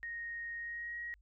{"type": "tone with pitch glide", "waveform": "sine", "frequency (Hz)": [1864.7, 1894], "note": ["A#6", "A#6"], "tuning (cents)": [0, 27], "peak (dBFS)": -39, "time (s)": [0.03, 1.14], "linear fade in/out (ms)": 0, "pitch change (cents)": 27, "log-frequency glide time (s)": [0.57, 0.97], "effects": ["added 50 Hz sine -62 dBFS peak until 1.21 s"]}